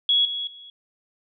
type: tone with level steps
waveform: sine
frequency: 3347 Hz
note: G#7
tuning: 13 cents sharp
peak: -16 / -26 / -41 dBFS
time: 0.09-0.7 s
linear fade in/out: 2 ms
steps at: 0.25 / 0.47 s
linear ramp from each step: 2 ms
effects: none